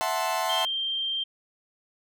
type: chord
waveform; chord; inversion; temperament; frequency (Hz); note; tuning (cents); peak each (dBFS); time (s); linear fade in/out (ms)
40% pulse; F# half-diminished seventh; third; equal; 659.3 / 740 / 880 / 1046.5; E5 / F#5 / A5 / C6; 0 / 0 / 0 / 0; -30; 0.01-0.65; 0
type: tone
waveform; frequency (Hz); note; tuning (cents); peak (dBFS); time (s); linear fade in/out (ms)
sine; 3164; G7; +15; -26; 0.49-1.24; 10
effects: none